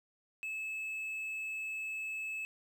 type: tone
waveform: triangle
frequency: 2600 Hz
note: E7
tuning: 24 cents flat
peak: -35 dBFS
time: 0.43-2.45 s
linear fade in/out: 0 ms
effects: 12-bit